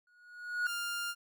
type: tone with exponential growth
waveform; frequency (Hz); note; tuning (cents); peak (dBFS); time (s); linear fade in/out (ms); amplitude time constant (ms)
triangle; 1451; F#6; -34; -25; 0.07-0.67; 2; 130
type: tone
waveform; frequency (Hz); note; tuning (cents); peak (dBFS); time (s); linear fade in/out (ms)
sawtooth; 1400; F6; +4; -31; 0.65-1.15; 50
effects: none